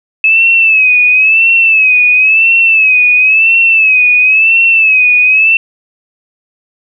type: tone with vibrato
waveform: sine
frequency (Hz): 2587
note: E7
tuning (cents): -33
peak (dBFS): -4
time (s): 0.24-5.57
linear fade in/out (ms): 2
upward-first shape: sine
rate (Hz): 0.97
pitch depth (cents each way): 84
effects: none